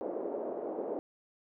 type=band-pass noise; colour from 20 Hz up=white; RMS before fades=-37 dBFS; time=0.01-0.99 s; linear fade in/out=0 ms; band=310 to 570 Hz; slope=24 dB/octave; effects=none